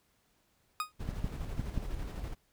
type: tone with exponential decay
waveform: 40% pulse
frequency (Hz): 1244.5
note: D#6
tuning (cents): 0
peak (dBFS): -27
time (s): 0.8-0.92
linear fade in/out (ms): 1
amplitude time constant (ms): 25
type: noise with tremolo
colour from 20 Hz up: brown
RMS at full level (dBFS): -37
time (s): 0.99-2.35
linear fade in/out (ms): 20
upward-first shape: square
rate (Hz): 12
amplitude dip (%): 35
type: clicks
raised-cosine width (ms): 5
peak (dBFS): -21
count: 4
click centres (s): 1.09 / 1.244 / 1.595 / 1.777
effects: pink hiss -72 dBFS RMS until 2.52 s